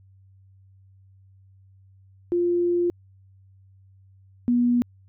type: tone pair in turn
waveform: sine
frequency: 349.2 / 242.2 Hz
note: F4 / B3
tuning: 0 / -34 cents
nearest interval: tritone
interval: 634 cents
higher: first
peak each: -19 / -17 dBFS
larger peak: second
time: 2.32-2.9 / 4.48-4.82 s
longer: first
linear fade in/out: 0 ms
effects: added 96 Hz sine -51 dBFS peak until 5.08 s